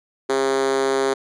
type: tone with high-pass filter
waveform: 5% pulse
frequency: 134.7 Hz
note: C#3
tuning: 49 cents flat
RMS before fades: -20 dBFS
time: 0.29-1.14 s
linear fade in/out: 10 ms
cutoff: 360 Hz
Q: 7.7
effects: resampled to 22050 Hz